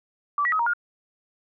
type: tone with pitch steps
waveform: sine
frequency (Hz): 1159 / 1932 / 1270 / 938 / 1421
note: D6 / B6 / D#6 / A#5 / F6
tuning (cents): -23 / -39 / +35 / +11 / +30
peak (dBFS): -20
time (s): 0.38-0.735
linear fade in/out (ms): 2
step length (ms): 71
effects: none